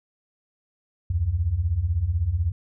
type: beating tone pair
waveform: sine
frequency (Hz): 73.3 / 89.3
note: D2 / F2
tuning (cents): -3 / +39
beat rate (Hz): 16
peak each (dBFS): -26 / -22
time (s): 1.1-2.52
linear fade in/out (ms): 5
effects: none